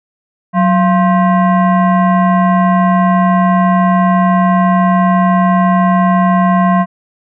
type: tone with frequency modulation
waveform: sine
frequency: 185 Hz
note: F#3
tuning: in tune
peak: -7 dBFS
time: 0.53-6.86 s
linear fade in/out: 50 ms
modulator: 874 Hz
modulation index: 0.99
effects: none